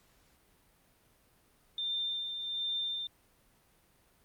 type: tone with tremolo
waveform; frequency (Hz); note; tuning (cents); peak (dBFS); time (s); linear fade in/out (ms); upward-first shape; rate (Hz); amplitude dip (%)
sine; 3593; A7; +36; -31; 1.78-3.07; 2; sine; 1.3; 45
effects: pink hiss -67 dBFS RMS until 4.24 s + Opus 48 kbps